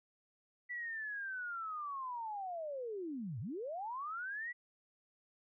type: linear two-way sweep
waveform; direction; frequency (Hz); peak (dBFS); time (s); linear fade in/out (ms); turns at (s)
sine; down then up; 1975.5 to 98 to 1975.5; -39; 0.69-4.53; 20; 3.4
effects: none